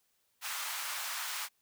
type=high-pass noise; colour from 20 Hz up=pink; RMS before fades=-38 dBFS; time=0.41-1.49 s; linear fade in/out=50 ms; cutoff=950 Hz; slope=24 dB/octave; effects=white hiss -75 dBFS RMS until 1.61 s